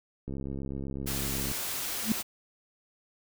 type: click train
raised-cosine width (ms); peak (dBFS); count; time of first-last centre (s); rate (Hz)
3; -24; 85; 0.28-1.515; 68
type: noise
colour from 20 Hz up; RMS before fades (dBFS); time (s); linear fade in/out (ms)
white; -34; 1.06-2.23; 20
type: tone with exponential growth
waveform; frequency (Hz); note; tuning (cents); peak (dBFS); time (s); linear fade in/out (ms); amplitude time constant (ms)
sine; 220; A3; 0; -19; 2-2.12; 2; 25
effects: none